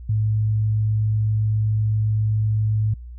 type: tone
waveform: sine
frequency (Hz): 107.7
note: A2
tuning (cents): -37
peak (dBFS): -17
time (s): 0.09-2.94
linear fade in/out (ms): 5
effects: added 60 Hz sine -34 dBFS peak until 3.18 s